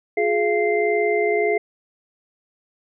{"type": "tone cluster", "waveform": "sine", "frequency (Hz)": [358.6, 420.1, 685, 2086], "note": ["F4", "G#4", "F5", "C7"], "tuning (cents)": [46, 20, -34, -6], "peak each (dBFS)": [-26, -19, -24, -25], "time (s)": [0.17, 1.58], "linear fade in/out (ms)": 5, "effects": []}